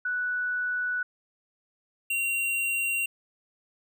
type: tone pair in turn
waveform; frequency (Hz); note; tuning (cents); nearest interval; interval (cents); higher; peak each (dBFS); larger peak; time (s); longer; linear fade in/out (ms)
sine / square; 1480 / 2755; F#6 / F7; 0 / -24; major seventh; 1076; second; -26; neither; 0.05-1.03 / 2.1-3.06; first; 5
effects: none